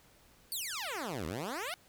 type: exponential two-way sweep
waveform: 10% pulse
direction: down then up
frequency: 4744 to 73.7 to 764 Hz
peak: -28 dBFS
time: 0.52-1.74 s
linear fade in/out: 0 ms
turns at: 1.26 s
effects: pink hiss -63 dBFS RMS until 1.88 s